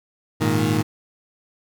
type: chord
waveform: 20% pulse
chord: Ab suspended second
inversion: none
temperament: equal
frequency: 103.83 / 116.54 / 155.56 Hz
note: Ab2 / Bb2 / Eb3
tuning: 0 / 0 / 0 cents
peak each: -18 dBFS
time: 0.4-0.83 s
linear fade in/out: 20 ms
effects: none